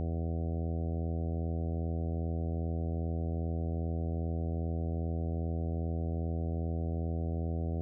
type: harmonic tone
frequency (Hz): 82.5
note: E2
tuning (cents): +2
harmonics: 1 / 2 / 3 / 4 / 5 / 6 / 7 / 8 / 9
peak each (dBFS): -32 / -38 / -42 / -44 / -46 / -48 / -49 / -50 / -51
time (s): 0-7.81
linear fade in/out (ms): 0
effects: none